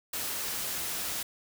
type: noise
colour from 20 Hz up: white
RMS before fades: -34 dBFS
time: 0.13-1.23 s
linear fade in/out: 5 ms
effects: none